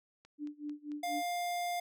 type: click train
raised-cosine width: 0.2 ms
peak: -40 dBFS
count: 4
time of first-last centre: 0.25-0.918 s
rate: 4.49 Hz
type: tone with tremolo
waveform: sine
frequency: 295.5 Hz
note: D4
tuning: 11 cents sharp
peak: -36 dBFS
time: 0.38-1.23 s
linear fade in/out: 50 ms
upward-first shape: sine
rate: 4.1 Hz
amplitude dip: 95%
type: tone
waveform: square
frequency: 703 Hz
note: F5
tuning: 11 cents sharp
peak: -34 dBFS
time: 1.03-1.8 s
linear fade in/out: 5 ms
effects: none